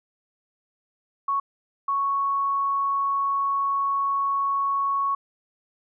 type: tone bursts at uneven times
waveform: sine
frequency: 1108.7 Hz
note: C#6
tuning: in tune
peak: -21 dBFS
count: 2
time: 1.28-1.4 / 1.88-5.15 s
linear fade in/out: 5 ms
effects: none